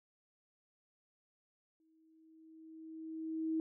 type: tone with exponential growth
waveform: sine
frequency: 320 Hz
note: D#4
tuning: 49 cents sharp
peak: -31 dBFS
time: 1.8-3.6 s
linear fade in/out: 1 ms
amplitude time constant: 390 ms
effects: none